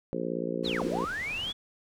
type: harmonic tone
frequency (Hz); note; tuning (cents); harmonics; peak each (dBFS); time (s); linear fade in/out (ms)
58.27; A#1; 0; 3 / 4 / 5 / 6 / 7 / 8 / 9; -37 / -37 / -37 / -37 / -37 / -37 / -37; 0.13-1.05; 0
type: low-pass noise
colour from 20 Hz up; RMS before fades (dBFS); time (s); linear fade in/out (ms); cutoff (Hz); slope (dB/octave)
pink; -44; 0.63-1.53; 20; 7400; 12
type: linear two-way sweep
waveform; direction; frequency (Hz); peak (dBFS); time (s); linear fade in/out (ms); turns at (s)
sine; down then up; 4435 to 207.7 to 3469; -31; 0.64-1.53; 20; 0.84
effects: none